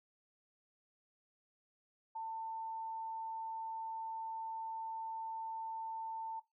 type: tone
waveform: sine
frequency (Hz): 895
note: A5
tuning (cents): +29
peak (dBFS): -39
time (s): 2.15-6.4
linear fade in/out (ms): 10
effects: noise-tail reverb RT60 0.2 s tail -17 dB re dry